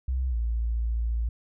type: tone with pitch glide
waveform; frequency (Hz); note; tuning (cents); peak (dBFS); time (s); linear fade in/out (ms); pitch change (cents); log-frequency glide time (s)
sine; 64.2 to 57.2; C2 to A#1; -32 to -32; -24; 0.08-1.29; 5; -200; 0.3-0.35
effects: none